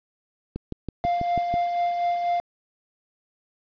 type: click train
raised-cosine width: 3 ms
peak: -17 dBFS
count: 7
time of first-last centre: 0.56-1.54 s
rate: 6.12 Hz
type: tone with tremolo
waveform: triangle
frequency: 698.5 Hz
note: F5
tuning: in tune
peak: -18 dBFS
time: 1.04-2.4 s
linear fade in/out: 0 ms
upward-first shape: sine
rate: 4.1 Hz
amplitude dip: 40%
effects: resampled to 11025 Hz + 8-bit